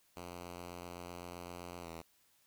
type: tone with pitch glide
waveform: 5% pulse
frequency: 87.8 to 82.87 Hz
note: F2 to E2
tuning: +10 to +10 cents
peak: -34 dBFS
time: 0.16-2.02 s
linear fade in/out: 10 ms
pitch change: -100 cents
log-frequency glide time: 1.81-1.89 s
effects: white hiss -71 dBFS RMS until 2.46 s